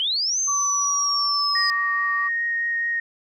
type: linear two-way sweep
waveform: sine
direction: up then down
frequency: 2966 to 6300 to 4960 Hz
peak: -20 dBFS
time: 0-1.7 s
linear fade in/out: 0 ms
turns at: 0.39 s
type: tone with pitch glide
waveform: sine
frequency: 1133 to 1152.8 Hz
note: C#6 to D6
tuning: +37 to -33 cents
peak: -24 dBFS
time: 0.47-2.29 s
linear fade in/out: 20 ms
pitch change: +30 cents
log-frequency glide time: 0.93-1.21 s
type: tone with vibrato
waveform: sine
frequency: 1864.7 Hz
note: A#6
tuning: in tune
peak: -21 dBFS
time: 1.55-3 s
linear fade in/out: 5 ms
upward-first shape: triangle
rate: 4.7 Hz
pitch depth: 8 cents each way
effects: tanh soft clip ceiling -9 dBFS